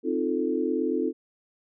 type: chord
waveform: sine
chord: F dominant seventh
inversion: second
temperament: equal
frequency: 261.6 / 311.1 / 349.2 / 440 Hz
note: C4 / Eb4 / F4 / A4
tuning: 0 / 0 / 0 / 0 cents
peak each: -29 dBFS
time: 0.03-1.13 s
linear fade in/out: 50 ms
effects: none